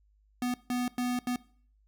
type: tone bursts at uneven times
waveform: square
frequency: 246.9 Hz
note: B3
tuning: in tune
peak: -29 dBFS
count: 4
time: 0.42-0.54 / 0.7-0.88 / 0.98-1.19 / 1.27-1.36 s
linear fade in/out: 2 ms
effects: noise-tail reverb RT60 0.5 s tail -20 dB re dry + added 51 Hz sine -63 dBFS peak until 1.87 s